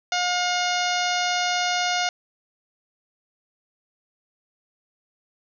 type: harmonic tone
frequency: 716 Hz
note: F5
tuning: 43 cents sharp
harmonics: 1 / 2 / 3 / 4 / 5 / 6 / 7 / 8 / 9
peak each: -25 / -28 / -30 / -31 / -32 / -33 / -33 / -34 / -35 dBFS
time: 0.12-2.09 s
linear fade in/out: 2 ms
effects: none